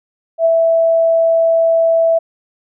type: tone with ADSR envelope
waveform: sine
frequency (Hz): 659.3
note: E5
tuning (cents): 0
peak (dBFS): -7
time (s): 0.38-2.19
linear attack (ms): 74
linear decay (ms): 19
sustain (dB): -2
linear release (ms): 12
effects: none